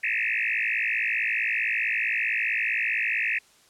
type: tone with frequency modulation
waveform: sine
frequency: 2217 Hz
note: C#7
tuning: in tune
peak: -23 dBFS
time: 0.03-3.39 s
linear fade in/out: 10 ms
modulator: 55.4 Hz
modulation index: 7.8
effects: white hiss -58 dBFS RMS until 3.69 s + low-pass 9000 Hz 12 dB/octave